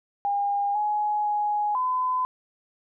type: tone with pitch steps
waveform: sine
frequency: 808 / 839 / 834 / 1014 Hz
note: G#5 / G#5 / G#5 / B5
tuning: -48 / +17 / +7 / +45 cents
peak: -22 dBFS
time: 0.25-2.25 s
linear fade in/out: 0 ms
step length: 500 ms
effects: none